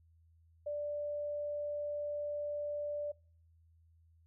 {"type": "tone", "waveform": "sine", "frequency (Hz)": 587.3, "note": "D5", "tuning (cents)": 0, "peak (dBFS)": -35, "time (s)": [0.66, 3.12], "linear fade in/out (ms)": 10, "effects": ["noise-tail reverb RT60 0.5 s tail -26 dB re dry", "added 82 Hz sine -63 dBFS peak until 4.26 s"]}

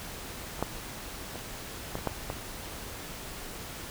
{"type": "clicks", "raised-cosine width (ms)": 1, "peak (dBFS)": [-26, -13, -26, -18, -25, -13, -18], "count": 7, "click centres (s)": [0.593, 0.626, 1.357, 1.954, 1.986, 2.073, 2.301], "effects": ["pink hiss -41 dBFS RMS until 3.9 s"]}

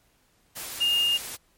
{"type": "tone in noise", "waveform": "sine", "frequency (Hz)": 2828, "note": "F7", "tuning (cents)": 21, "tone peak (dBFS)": -20, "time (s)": [0.8, 1.18], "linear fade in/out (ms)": 20, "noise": "white", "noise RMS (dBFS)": -36, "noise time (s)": [0.55, 1.37], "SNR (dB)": 13, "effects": ["pink hiss -65 dBFS RMS until 1.57 s", "MP3 64 kbps"]}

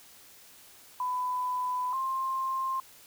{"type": "tone pair in turn", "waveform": "sine", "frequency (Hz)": [1000, 1056.3], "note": ["B5", "C6"], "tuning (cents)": [21, 16], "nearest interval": "minor second", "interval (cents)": 95, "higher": "second", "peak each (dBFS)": -28, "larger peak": "neither", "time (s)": [[1, 1.93], [1.93, 2.8]], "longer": "first", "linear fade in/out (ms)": 2, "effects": ["white hiss -54 dBFS RMS until 3.06 s"]}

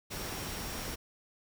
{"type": "tone in noise", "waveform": "sine", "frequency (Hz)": 5588, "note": "F8", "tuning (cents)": 0, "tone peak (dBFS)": -49, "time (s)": [0.1, 0.96], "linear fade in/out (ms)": 20, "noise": "pink", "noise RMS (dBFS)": -39, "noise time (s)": [0.1, 0.96], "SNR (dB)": -13, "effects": []}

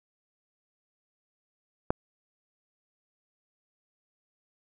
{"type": "click", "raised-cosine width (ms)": 1, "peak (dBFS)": -10, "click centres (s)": 1.905, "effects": []}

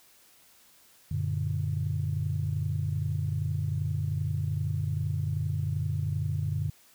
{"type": "chord", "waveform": "sine", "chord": "Gb augmented", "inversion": "none", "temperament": "equal with one note detuned", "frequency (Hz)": [94.01, 116.54, 146.83], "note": ["Gb2", "Bb2", "D3"], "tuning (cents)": [28, 0, 0], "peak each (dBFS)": [-30, -33, -30], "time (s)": [1.11, 6.7], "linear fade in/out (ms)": 5, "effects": ["tanh soft clip ceiling -18 dBFS", "white hiss -59 dBFS RMS until 6.94 s"]}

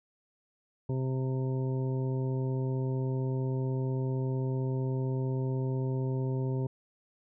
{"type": "harmonic tone", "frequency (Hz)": 130.81, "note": "C3", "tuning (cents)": 0, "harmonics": [1, 2, 3, 4, 5, 7], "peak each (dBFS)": [-29, -38, -37, -44, -50, -48], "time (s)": [0.89, 6.67], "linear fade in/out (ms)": 5, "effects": []}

